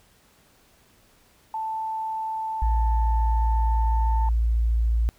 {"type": "tone with pitch glide", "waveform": "sine", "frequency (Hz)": [882, 890.2], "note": ["A5", "A5"], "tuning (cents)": [4, 20], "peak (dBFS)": -26, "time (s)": [1.54, 4.29], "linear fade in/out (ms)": 2, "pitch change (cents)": 16, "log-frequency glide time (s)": [3.01, 4.1]}
{"type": "tone", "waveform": "sine", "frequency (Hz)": 57, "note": "A#1", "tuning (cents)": -38, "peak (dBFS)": -18, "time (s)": [2.62, 5.09], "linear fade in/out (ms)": 0}
{"effects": ["tanh soft clip ceiling -12 dBFS", "pink hiss -59 dBFS RMS until 5.18 s"]}